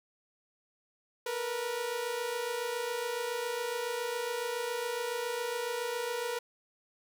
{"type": "tone pair together", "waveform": "sawtooth", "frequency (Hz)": [458.1, 485.3], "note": ["A#4", "B4"], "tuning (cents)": [-30, -30], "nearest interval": "minor second", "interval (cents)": 100, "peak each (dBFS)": [-34, -30], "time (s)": [1.26, 6.39], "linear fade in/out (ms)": 5, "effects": []}